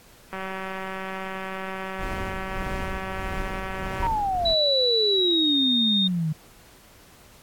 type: click train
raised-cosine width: 0.5 ms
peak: -18 dBFS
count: 711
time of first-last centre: 0.33-4.067 s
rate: 190 Hz
type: noise with tremolo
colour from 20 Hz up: brown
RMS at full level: -30 dBFS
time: 1.97-4.56 s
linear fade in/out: 50 ms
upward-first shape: triangle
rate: 1.6 Hz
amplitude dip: 65%
type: exponential sweep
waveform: sine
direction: down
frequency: 961 to 151.7 Hz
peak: -22 dBFS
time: 4.02-6.33 s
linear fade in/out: 10 ms
type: tone with pitch glide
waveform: sine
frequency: 3944 to 3680 Hz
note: B7 to A#7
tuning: -3 to -23 cents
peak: -20 dBFS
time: 4.45-6.08 s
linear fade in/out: 10 ms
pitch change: -120 cents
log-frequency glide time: 5.07-5.58 s
effects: pink hiss -52 dBFS RMS until 7.42 s + AAC 64 kbps